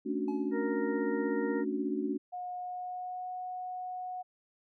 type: chord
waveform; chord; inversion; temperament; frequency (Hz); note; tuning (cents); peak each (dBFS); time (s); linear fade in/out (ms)
sine; D major seventh; second; equal; 220 / 277.2 / 293.7 / 370; A3 / C#4 / D4 / F#4; 0 / 0 / 0 / 0; -37 / -35 / -35 / -36; 0.05-2.18; 20
type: tone with exponential decay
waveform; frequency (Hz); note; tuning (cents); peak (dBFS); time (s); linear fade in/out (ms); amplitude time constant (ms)
triangle; 853; G#5; +46; -38; 0.28-0.74; 2; 100
type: harmonic tone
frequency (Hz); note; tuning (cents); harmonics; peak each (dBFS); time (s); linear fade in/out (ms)
466.2; A#4; 0; 1 / 2 / 3 / 4; -34 / -43 / -47 / -43; 0.51-1.65; 50
type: tone with pitch glide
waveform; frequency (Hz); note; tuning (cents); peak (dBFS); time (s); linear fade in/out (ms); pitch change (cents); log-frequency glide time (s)
sine; 722 to 732.5; F#5 to F#5; -43 to -18; -36; 2.32-4.23; 20; +25; 2.55-3.3
effects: none